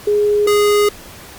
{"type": "tone pair in turn", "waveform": ["sine", "square"], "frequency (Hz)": [415.3, 413.6], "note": ["G#4", "G#4"], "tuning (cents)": [0, -7], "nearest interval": "unison", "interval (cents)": 7, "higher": "first", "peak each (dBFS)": -11, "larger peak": "neither", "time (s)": [[0.07, 0.47], [0.47, 0.89]], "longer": "second", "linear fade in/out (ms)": 5, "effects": ["pink hiss -37 dBFS RMS until 1.38 s", "Opus 48 kbps"]}